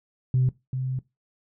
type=tone pair in turn; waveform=sine; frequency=128.2 / 129.91 Hz; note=C3 / C3; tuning=-35 / -12 cents; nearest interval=unison; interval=23 cents; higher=second; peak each=-17 / -25 dBFS; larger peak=first; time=0.34-0.49 / 0.73-0.99 s; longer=second; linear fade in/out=2 ms; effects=noise-tail reverb RT60 0.2 s tail -19 dB re dry + tanh soft clip ceiling -14 dBFS